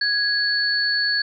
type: tone pair together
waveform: sine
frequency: 1661.2 / 4435 Hz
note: G#6 / C#8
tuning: 0 / 0 cents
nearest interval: octave + perfect fourth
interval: 1700 cents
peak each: -21 dBFS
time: 0.01-1.22 s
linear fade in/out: 5 ms
effects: none